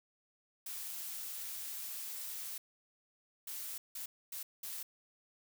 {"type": "noise bursts at uneven times", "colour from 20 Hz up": "blue", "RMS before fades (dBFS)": -43, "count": 5, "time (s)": [[0.66, 2.58], [3.47, 3.78], [3.95, 4.06], [4.32, 4.43], [4.63, 4.83]], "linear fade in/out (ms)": 5, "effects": []}